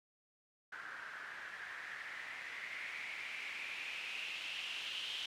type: noise with low-pass filter sweep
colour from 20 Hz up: blue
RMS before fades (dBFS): -45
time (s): 0.72-5.26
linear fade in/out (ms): 5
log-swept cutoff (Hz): 1500 to 3100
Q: 5.3
effects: none